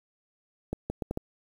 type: accelerating click train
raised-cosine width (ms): 2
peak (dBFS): -17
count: 5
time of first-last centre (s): 0.73-1.174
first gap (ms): 170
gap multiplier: 0.72
effects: 8-bit